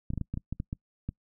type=clicks; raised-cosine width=5 ms; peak=-20 dBFS; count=10; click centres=0.104 / 0.136 / 0.177 / 0.213 / 0.34 / 0.374 / 0.526 / 0.601 / 0.729 / 1.09 s; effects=noise-tail reverb RT60 0.1 s tail -25 dB re dry